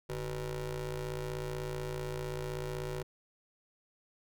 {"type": "ring-modulated tone", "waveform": "25% pulse", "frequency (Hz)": 116.54, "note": "A#2", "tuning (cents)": 0, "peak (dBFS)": -29, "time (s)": [0.09, 3.03], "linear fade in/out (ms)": 10, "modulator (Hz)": 261, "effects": []}